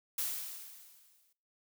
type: noise with exponential decay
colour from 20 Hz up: blue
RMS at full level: -33 dBFS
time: 0.18-1.33 s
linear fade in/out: 5 ms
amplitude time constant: 250 ms
effects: noise-tail reverb RT60 0.4 s tail -20 dB re dry